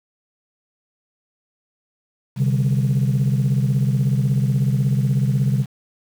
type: chord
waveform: sine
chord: C suspended second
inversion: none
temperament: just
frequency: 130.81 / 147.16 / 196.22 Hz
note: C3 / D3 / G3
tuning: 0 / +4 / +2 cents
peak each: -16 / -20 / -22 dBFS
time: 2.36-5.66 s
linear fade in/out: 50 ms
effects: tanh soft clip ceiling -11 dBFS + 7-bit